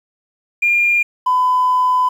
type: tone pair in turn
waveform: triangle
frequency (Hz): 2406 / 1005.8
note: D7 / B5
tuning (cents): +41 / +31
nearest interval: octave + minor third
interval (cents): 1510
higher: first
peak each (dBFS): -8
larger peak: neither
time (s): 0.62-1.03 / 1.26-2.09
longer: second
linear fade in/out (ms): 10
effects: tanh soft clip ceiling -9 dBFS + 8-bit